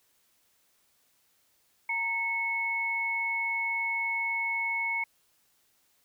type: tone pair together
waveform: sine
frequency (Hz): 924.1 / 2198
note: A#5 / C#7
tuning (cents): -15 / -15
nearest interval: octave + minor third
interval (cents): 1500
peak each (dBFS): -35 / -28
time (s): 1.89-5.04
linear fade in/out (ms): 5
effects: white hiss -69 dBFS RMS until 6.04 s